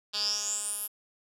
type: tone with band-pass filter sweep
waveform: 10% pulse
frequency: 207.7 Hz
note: G#3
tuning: in tune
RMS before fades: -32 dBFS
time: 0.13-0.88 s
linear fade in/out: 20 ms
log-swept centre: 4200 to 12000 Hz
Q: 9.7
effects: none